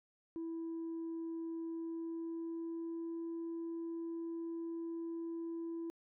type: tone with pitch glide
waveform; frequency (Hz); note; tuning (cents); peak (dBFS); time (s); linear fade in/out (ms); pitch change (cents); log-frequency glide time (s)
sine; 329.6 to 333; E4 to E4; 0 to +18; -37; 0.36-5.9; 0; +18; 1.61-3.25
effects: tanh soft clip ceiling -37 dBFS